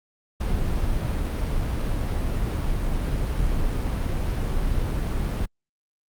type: noise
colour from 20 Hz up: brown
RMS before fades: -24 dBFS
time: 0.4-5.46 s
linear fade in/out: 10 ms
effects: Opus 48 kbps